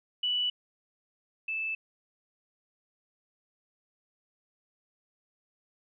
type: tone pair in turn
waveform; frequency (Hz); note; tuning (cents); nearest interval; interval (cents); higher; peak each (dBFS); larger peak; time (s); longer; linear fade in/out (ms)
sine; 2960 / 2631; F#7 / E7; 0 / -4; major second; 204; first; -26 / -30; first; 0.23-0.5 / 1.48-1.75; neither; 5
effects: none